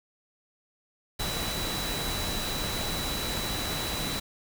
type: tone in noise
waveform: sine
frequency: 3943 Hz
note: B7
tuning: 4 cents flat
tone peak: -35 dBFS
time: 1.19-4.2 s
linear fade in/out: 10 ms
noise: pink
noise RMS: -32 dBFS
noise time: 1.19-4.2 s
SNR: -6 dB
effects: none